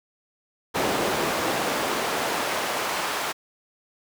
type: noise with high-pass filter sweep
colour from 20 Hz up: brown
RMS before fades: -26 dBFS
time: 0.74-3.33 s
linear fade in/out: 20 ms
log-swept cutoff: 360 to 890 Hz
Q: 0.72
effects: none